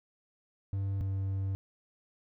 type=tone pair in turn; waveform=triangle; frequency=98 / 96.82 Hz; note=G2 / G2; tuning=0 / -21 cents; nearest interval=unison; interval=21 cents; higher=first; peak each=-28 dBFS; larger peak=neither; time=0.73-1.01 / 1.01-1.55 s; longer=second; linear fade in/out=0 ms; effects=none